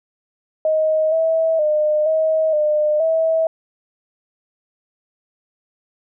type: tone with pitch steps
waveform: sine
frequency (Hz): 627 / 648 / 607 / 634 / 604 / 647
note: D#5 / E5 / D#5 / D#5 / D5 / E5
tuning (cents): +13 / -30 / -43 / +32 / +48 / -32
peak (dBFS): -14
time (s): 0.65-3.47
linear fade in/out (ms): 2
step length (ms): 470
effects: none